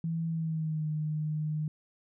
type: tone with pitch glide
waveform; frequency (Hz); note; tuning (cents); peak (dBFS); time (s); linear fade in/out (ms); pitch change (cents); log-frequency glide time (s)
sine; 164.4 to 153.39; E3 to D#3; -4 to -24; -29; 0.04-1.68; 2; -120; 0.28-0.88
effects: none